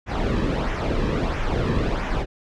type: noise with flanger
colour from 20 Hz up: brown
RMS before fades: -23 dBFS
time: 0.06-2.26 s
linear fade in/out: 50 ms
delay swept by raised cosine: 0.22 to 1.42 ms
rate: 1.5 Hz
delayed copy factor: -0.6
effects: low-pass 4000 Hz 12 dB/octave